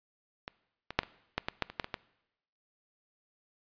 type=clicks; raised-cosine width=0.3 ms; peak=-22 / -22 / -7 / -25 / -13 / -15 / -12 / -26 / -14 / -21 / -17 dBFS; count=11; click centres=0.479 / 0.906 / 0.99 / 1.033 / 1.38 / 1.485 / 1.623 / 1.7 / 1.798 / 1.844 / 1.942 s; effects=noise-tail reverb RT60 0.9 s tail -21 dB re dry + resampled to 11025 Hz

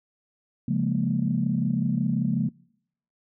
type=chord; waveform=sine; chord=Bb minor seventh; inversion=first; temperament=equal with one note detuned; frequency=137.71 / 174.61 / 207.7 / 233.1 Hz; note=Db3 / F3 / Ab3 / Bb3; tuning=-11 / 0 / 0 / 0 cents; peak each=-27 dBFS; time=0.68-2.49 s; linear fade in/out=5 ms; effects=noise-tail reverb RT60 0.7 s tail -24 dB re dry + tanh soft clip ceiling -11 dBFS

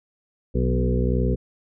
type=harmonic tone with a mistuned harmonic; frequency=62 Hz; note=B1; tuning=7 cents sharp; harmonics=1 / 2 / 3 / 4 / 6 / 7 / 8; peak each=-22 / -25 / -27 / -28 / -30 / -30 / -31 dBFS; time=0.54-1.36 s; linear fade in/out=20 ms; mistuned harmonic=2; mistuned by=+24 cents; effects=none

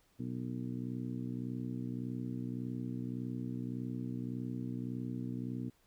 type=harmonic tone with a mistuned harmonic; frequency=61.74 Hz; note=B1; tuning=in tune; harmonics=2 / 3 / 4 / 5 / 6 / 7; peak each=-41 / -44 / -40 / -46 / -55 / -56 dBFS; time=0.19-5.7 s; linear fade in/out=10 ms; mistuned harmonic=7; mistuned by=+70 cents; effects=pink hiss -71 dBFS RMS until 5.86 s

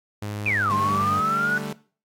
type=tone with pitch glide; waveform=sawtooth; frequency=103.83 to 98.17 Hz; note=G#2 to G2; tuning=0 to +3 cents; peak=-25 dBFS; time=0.22-1.2 s; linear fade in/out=5 ms; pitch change=-97 cents; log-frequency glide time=0.48-1.09 s
type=exponential two-way sweep; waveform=sine; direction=down then up; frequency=2546 to 1045 to 1489 Hz; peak=-20 dBFS; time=0.46-1.58 s; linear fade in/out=2 ms; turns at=0.73 s
type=chord; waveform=sawtooth; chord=D suspended fourth; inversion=none; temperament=equal; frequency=146.83 / 196 / 220 Hz; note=D3 / G3 / A3; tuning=0 / 0 / 0 cents; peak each=-30 dBFS; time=0.7-1.73 s; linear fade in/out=5 ms
effects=noise-tail reverb RT60 0.4 s tail -19 dB re dry + AAC 64 kbps

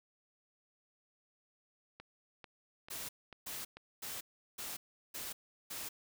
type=click train; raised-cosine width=0.3 ms; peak=-33 dBFS; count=5; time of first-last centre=2-3.77 s; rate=2.26 Hz
type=noise bursts; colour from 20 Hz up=white; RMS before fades=-43 dBFS; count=6; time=2.9-5.89 s; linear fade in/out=10 ms; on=190 ms; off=370 ms
effects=none

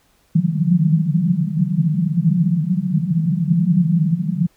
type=band-pass noise; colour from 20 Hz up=white; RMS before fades=-17 dBFS; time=0.35-4.47 s; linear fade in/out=10 ms; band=150 to 190 Hz; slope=96 dB/octave; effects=pink hiss -59 dBFS RMS until 4.56 s

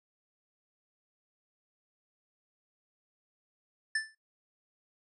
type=tone with exponential decay; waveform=square; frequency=1760 Hz; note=A6; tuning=in tune; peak=-26 dBFS; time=3.95-4.15 s; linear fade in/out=5 ms; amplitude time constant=42 ms; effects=noise-tail reverb RT60 0.2 s tail -25 dB re dry + resampled to 24000 Hz

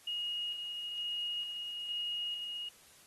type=tone with tremolo; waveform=sine; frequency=2874 Hz; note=F7; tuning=49 cents sharp; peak=-34 dBFS; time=0.07-2.69 s; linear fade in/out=5 ms; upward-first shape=square; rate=1.1 Hz; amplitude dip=35%; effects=white hiss -60 dBFS RMS until 3.06 s + AAC 32 kbps

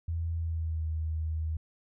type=tone with pitch glide; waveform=sine; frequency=83 to 79.3 Hz; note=E2 to D#2; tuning=+12 to +33 cents; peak=-29 dBFS; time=0.08-1.57 s; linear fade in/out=5 ms; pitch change=-79 cents; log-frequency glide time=0.35-0.86 s; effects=none

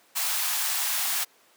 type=high-pass noise; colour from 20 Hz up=white; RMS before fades=-27 dBFS; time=0.15-1.25 s; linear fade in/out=20 ms; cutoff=680 Hz; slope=48 dB/octave; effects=pink hiss -59 dBFS RMS until 1.56 s + high-pass 400 Hz 12 dB/octave

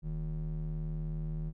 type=ring-modulated tone; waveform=triangle; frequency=98 Hz; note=G2; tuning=in tune; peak=-28 dBFS; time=0.02-1.53 s; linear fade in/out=50 ms; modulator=58.4 Hz; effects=none

